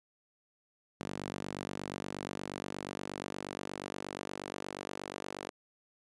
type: tone with high-pass filter sweep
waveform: sawtooth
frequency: 48.43 Hz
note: G1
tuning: 20 cents flat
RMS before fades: -42 dBFS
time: 1-5.5 s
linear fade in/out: 10 ms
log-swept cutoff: 190 to 380 Hz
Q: 1
effects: resampled to 22050 Hz